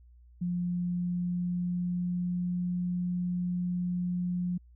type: tone with pitch glide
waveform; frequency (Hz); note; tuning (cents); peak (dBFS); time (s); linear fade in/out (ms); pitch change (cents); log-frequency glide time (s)
sine; 176.4 to 178.14; F3 to F3; +18 to +35; -28; 0.41-4.58; 10; +17; 0.57-2.78
effects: added 60 Hz sine -53 dBFS peak until 4.75 s